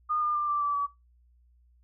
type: tone with pitch steps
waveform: sine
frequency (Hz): 1222 / 1205.9 / 1190 / 1174.3 / 1158.8 / 1143.5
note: D#6 / D6 / D6 / D6 / D6 / D6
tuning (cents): -32 / +45 / +22 / -1 / -24 / -47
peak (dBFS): -25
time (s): 0.09-0.87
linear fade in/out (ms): 20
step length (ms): 130
effects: noise-tail reverb RT60 0.2 s tail -19 dB re dry + added 60 Hz sine -59 dBFS peak until 1.83 s